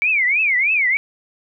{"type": "tone with vibrato", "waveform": "sine", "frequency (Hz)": 2263, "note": "C#7", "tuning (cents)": 35, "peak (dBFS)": -14, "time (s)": [0.02, 0.97], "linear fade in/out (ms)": 0, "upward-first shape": "triangle", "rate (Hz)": 3.2, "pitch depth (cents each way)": 280, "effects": []}